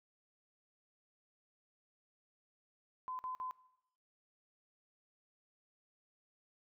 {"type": "tone bursts", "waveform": "sine", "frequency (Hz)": 1020, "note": "C6", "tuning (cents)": -44, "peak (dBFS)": -39, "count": 3, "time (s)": [3.08, 3.51], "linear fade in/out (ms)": 0, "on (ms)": 110, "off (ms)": 50, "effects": ["noise-tail reverb RT60 0.9 s tail -20 dB re dry"]}